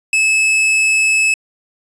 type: tone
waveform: 45% pulse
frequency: 2600 Hz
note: E7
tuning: 24 cents flat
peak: -11 dBFS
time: 0.13-1.34 s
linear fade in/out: 2 ms
effects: resampled to 24000 Hz